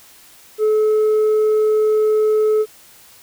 sine tone with tanh clipping, 430.3 Hz, A4, 39 cents flat, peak -13 dBFS, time 0.58-2.66 s, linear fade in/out 50 ms, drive 2 dB, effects white hiss -46 dBFS RMS until 3.22 s

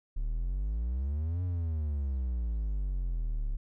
triangle exponential two-way sweep, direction up then down, 34.65 to 91.3 to 34.65 Hz, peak -27 dBFS, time 0.16-3.57 s, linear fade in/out 10 ms, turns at 1.43 s, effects none

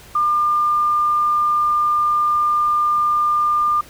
sine tone, 1200 Hz, D6, 37 cents sharp, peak -14 dBFS, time 0.15-3.81 s, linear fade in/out 5 ms, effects pink hiss -43 dBFS RMS until 3.89 s

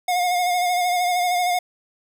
square tone with vibrato, 716 Hz, F5, 43 cents sharp, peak -19 dBFS, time 0.08-1.59 s, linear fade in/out 5 ms, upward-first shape sine, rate 13 Hz, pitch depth 34 cents each way, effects none

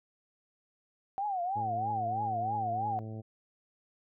sine tone with vibrato, 762 Hz, G5, 49 cents flat, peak -30 dBFS, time 1.18-2.99 s, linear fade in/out 0 ms, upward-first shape triangle, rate 3.1 Hz, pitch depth 190 cents each way
harmonic tone, 109.8 Hz, A2, 3 cents flat, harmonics 1 / 2 / 3 / 4 / 5 / 6 / 7, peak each -39 / -45 / -49 / -51 / -53 / -55 / -56 dBFS, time 1.55-3.22 s, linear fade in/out 20 ms
effects none

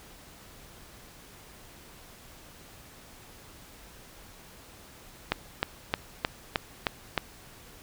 click train, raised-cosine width 0.3 ms, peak -8 dBFS, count 7, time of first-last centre 5.32-7.178 s, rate 3.23 Hz, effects pink hiss -51 dBFS RMS until 7.82 s

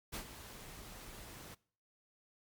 pink noise with ADSR envelope, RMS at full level -40 dBFS, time 0.12-1.55 s, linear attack 24 ms, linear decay 92 ms, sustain -11 dB, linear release 12 ms, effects noise-tail reverb RT60 0.5 s tail -23 dB re dry + MP3 96 kbps

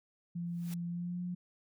sine tone with pitch glide, 172.1 to 178.07 Hz, F3 to F3, -25 to +34 cents, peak -35 dBFS, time 0.35-1.35 s, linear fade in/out 10 ms, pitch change +59 cents, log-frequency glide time 0.88-1.21 s
white noise with exponential growth, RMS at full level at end -47 dBFS, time 0.46-0.74 s, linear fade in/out 2 ms, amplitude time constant 59 ms
effects none

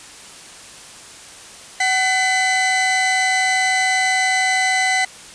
40% pulse tone pair together, 754 / 2013 Hz, F#5 / B6, +32 / +33 cents, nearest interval octave + perfect fourth, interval 1701 cents, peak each -19 / -16 dBFS, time 1.8-5.05 s, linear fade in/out 5 ms, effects white hiss -39 dBFS RMS until 5.34 s + resampled to 22050 Hz

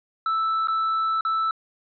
triangle tone with dropouts, 1318.5 Hz, E6, in tune, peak -19 dBFS, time 0.26-1.51 s, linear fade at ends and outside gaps 2 ms, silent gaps 0.673-0.683 / 1.209-1.25 s, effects resampled to 11025 Hz

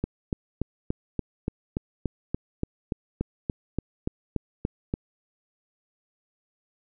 click train, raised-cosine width 3 ms, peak -13 dBFS, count 18, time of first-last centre 0.04-4.939 s, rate 3.47 Hz, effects none

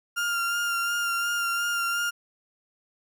35% pulse tone with vibrato, 1396.9 Hz, F6, in tune, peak -23 dBFS, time 0.16-2.11 s, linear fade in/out 20 ms, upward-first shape sine, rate 2.8 Hz, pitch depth 20 cents each way, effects none

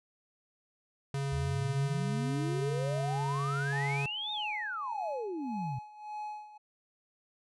square tone with pitch glide, 138.59 to 139.88 Hz, C#3 to C#3, 0 to +16 cents, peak -32 dBFS, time 1.14-4.06 s, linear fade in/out 2 ms, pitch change +16 cents, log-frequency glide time 2.13-2.37 s
sine exponential two-way sweep, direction up then down, 72.4 to 3729 to 121 Hz, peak -34 dBFS, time 1.32-5.79 s, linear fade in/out 5 ms, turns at 4.32 s
triangle tone with tremolo, 845 Hz, G#5, 30 cents sharp, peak -34 dBFS, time 3.72-6.58 s, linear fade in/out 10 ms, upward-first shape sine, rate 1.7 Hz, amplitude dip 80%
effects resampled to 24000 Hz

